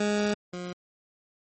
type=tone pair in turn; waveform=20% pulse; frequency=207.7 / 178.41 Hz; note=G#3 / F3; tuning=0 / +37 cents; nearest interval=minor third; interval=263 cents; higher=first; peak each=-19 / -29 dBFS; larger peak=first; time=0-0.34 / 0.53-0.73 s; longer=first; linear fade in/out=5 ms; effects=MP3 32 kbps